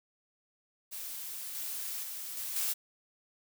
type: noise with level steps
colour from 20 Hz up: blue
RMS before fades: -41 / -38 / -41 / -38 / -32 dBFS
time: 0.91-2.74 s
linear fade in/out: 20 ms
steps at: 1.55 / 2.03 / 2.37 / 2.56 s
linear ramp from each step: 2 ms
effects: none